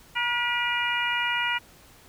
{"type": "harmonic tone with a mistuned harmonic", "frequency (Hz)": 477.9, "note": "A#4", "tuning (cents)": 43, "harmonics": [2, 3, 4, 5, 6], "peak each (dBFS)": [-30, -30, -30, -30, -30], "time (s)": [0.15, 1.59], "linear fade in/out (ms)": 20, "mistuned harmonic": 4, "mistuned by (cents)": 37, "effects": ["pink hiss -53 dBFS RMS until 2.08 s"]}